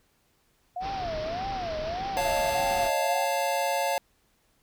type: tone with vibrato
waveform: sine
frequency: 698.5 Hz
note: F5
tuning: in tune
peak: -30 dBFS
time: 0.76-3.25 s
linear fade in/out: 5 ms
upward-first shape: sine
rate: 1.7 Hz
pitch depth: 210 cents each way
type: low-pass noise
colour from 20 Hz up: pink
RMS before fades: -38 dBFS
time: 0.8-2.91 s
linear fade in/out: 50 ms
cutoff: 5600 Hz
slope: 96 dB/octave
type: chord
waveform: square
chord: Db augmented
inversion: none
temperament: equal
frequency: 554.4 / 698.5 / 880 Hz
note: Db5 / F5 / A5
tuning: 0 / 0 / 0 cents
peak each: -30 dBFS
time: 2.17-3.98 s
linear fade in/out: 0 ms
effects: pink hiss -68 dBFS RMS until 4.62 s